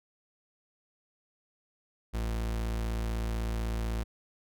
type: tone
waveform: 40% pulse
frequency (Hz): 56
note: A1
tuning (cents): +31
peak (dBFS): -29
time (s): 2.13-4.04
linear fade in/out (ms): 20
effects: none